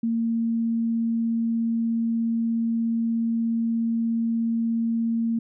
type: tone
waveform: sine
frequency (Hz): 229.2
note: A#3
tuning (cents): -29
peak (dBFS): -21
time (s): 0.03-5.39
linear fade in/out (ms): 5
effects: none